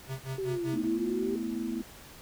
square tone with tremolo, 132.6 Hz, C3, 23 cents sharp, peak -33 dBFS, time 0.07-0.88 s, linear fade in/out 50 ms, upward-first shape sine, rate 5.1 Hz, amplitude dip 100%
sine linear two-way sweep, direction down then up, 392.4 to 311.1 to 392.4 Hz, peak -30 dBFS, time 0.38-1.36 s, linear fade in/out 5 ms, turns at 0.78 s
sine chord, A suspended second, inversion none, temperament equal with one note detuned, 222 / 246.9 / 329.6 Hz, A3 / B3 / E4, +16 / 0 / 0 cents, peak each -35 dBFS, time 0.73-1.82 s, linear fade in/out 10 ms
effects pink hiss -50 dBFS RMS until 2.21 s

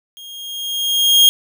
40% pulse tone with level ramp, 3244 Hz, G#7, 41 cents flat, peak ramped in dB -34 to -5 dBFS, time 0.17-1.29 s, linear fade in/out 0 ms, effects none

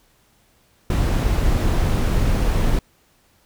brown noise, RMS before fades -18 dBFS, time 0.9-2.79 s, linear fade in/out 2 ms, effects pink hiss -59 dBFS RMS until 3.45 s

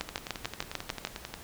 two click trains, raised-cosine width 0.2 ms, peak -13 / -19 dBFS, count 8 / 15, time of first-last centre 0.01-1.05 / 0.09-1.34 s, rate 6.73 / 11.2 Hz, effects pink hiss -48 dBFS RMS until 1.43 s

